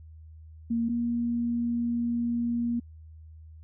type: tone pair in turn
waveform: sine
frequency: 231.8 / 236.5 Hz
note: A#3 / A#3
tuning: -10 / +25 cents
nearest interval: unison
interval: 35 cents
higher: second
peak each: -24 / -25 dBFS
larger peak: first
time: 0.7-0.89 / 0.89-2.8 s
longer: second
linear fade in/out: 10 ms
effects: added 79 Hz sine -45 dBFS peak until 3.63 s